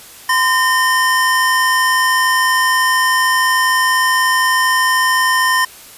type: tone pair together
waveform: square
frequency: 1024 / 1824.6 Hz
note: C6 / A#6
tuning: -38 / -38 cents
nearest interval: minor seventh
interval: 1000 cents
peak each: -15 dBFS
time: 0.29-5.65 s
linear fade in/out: 5 ms
effects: white hiss -38 dBFS RMS until 5.97 s + resampled to 32000 Hz